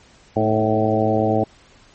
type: harmonic tone with a mistuned harmonic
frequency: 109.4 Hz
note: A2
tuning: 9 cents flat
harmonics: 1 / 2 / 3 / 4 / 5 / 6 / 7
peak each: -23 / -23 / -23 / -23 / -23 / -23 / -23 dBFS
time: 0.36-1.44 s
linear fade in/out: 5 ms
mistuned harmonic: 3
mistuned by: -32 cents
effects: pink hiss -51 dBFS RMS until 1.94 s + MP3 32 kbps